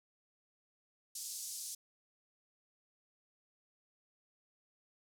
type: band-pass noise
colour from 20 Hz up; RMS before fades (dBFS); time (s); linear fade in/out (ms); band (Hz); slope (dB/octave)
pink; -44; 1.15-1.75; 5; 5200 to 12000; 24
effects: none